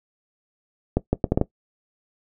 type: accelerating click train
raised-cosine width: 2 ms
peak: -5 dBFS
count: 6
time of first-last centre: 0.97-1.414 s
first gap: 160 ms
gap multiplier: 0.7
effects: noise-tail reverb RT60 0.1 s tail -17 dB re dry